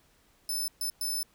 15% pulse tone bursts at uneven times, 5274 Hz, E8, in tune, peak -24 dBFS, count 3, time 0.49-0.68 / 0.81-0.9 / 1.01-1.23 s, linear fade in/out 2 ms, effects pink hiss -65 dBFS RMS until 1.34 s

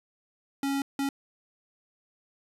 square tone bursts at uneven times, 276.5 Hz, C#4, 4 cents flat, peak -27 dBFS, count 2, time 0.63-0.82 / 0.99-1.09 s, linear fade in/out 2 ms, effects resampled to 32000 Hz

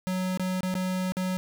square tone with dropouts, 185 Hz, F#3, in tune, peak -27 dBFS, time 0.07-1.37 s, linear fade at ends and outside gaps 0 ms, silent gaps 0.374-0.396 / 0.607-0.632 / 0.741-0.752 / 1.121-1.169 s, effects none

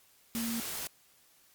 sine tone in noise, 230.7 Hz, A#3, 18 cents flat, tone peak -33 dBFS, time 0.35-0.6 s, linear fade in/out 0 ms, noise white, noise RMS -38 dBFS, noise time 0.35-0.87 s, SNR +2 dB, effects white hiss -64 dBFS RMS until 1.54 s + Opus 48 kbps

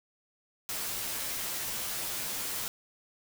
white noise with comb filter, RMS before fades -35 dBFS, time 0.69-2.68 s, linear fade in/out 0 ms, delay 12 ms, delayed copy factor -0.65, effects none

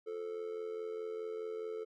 triangle tone with amplitude modulation, 438.8 Hz, A4, 5 cents flat, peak -33 dBFS, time 0.06-1.85 s, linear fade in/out 20 ms, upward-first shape sine, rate 84.8 Hz, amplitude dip 70%, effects none

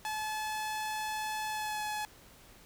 sawtooth tone with pitch glide, 861 to 848.7 Hz, A5 to G#5, -38 to +37 cents, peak -30 dBFS, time 0.05-2.05 s, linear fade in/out 0 ms, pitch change -25 cents, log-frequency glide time 1.5-1.83 s, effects pink hiss -57 dBFS RMS until 2.65 s

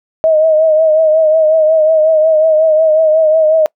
sine tone with vibrato, 630 Hz, D#5, 21 cents sharp, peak -6 dBFS, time 0.24-3.66 s, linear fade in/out 0 ms, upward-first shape triangle, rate 5.5 Hz, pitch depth 56 cents each way, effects noise-tail reverb RT60 0.1 s tail -26 dB re dry

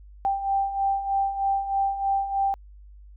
sine beating tone pair, 784 / 787.2 Hz, G5 / G5, 0 / +7 cents, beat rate 3.2 Hz, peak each -29 / -23 dBFS, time 0.25-2.54 s, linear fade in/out 0 ms, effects added 50 Hz sine -44 dBFS peak until 3.16 s

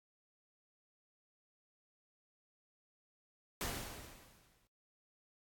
pink noise with exponential decay, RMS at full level -37 dBFS, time 3.61-4.67 s, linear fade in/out 0 ms, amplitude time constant 230 ms, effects noise-tail reverb RT60 0.1 s tail -21 dB re dry + AAC 64 kbps

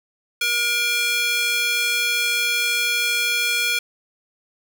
square tone with high-pass filter, 476.4 Hz, A#4, 38 cents sharp, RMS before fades -21 dBFS, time 0.41-3.79 s, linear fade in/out 5 ms, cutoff 2300 Hz, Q 1.8, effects none

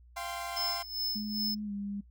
sawtooth chord, F suspended second, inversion none, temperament equal with one note detuned, 689.2 / 784 / 1046.5 Hz, F5 / G5 / C6, -23 / 0 / 0 cents, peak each -36 / -38 / -37 dBFS, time 0.16-0.83 s, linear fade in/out 10 ms
square tone with tremolo, 5230 Hz, E8, 15 cents flat, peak -30 dBFS, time 0.56-1.55 s, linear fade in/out 10 ms, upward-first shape sine, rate 2.5 Hz, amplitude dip 80%
sine tone with pitch glide, 210.8 to 201.7 Hz, G#3 to G3, +26 to +50 cents, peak -34 dBFS, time 1.15-2.01 s, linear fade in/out 10 ms, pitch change -76 cents, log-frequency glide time 1.64-1.72 s
effects noise-tail reverb RT60 0.1 s tail -19 dB re dry + added 60 Hz sine -54 dBFS peak until 2.1 s

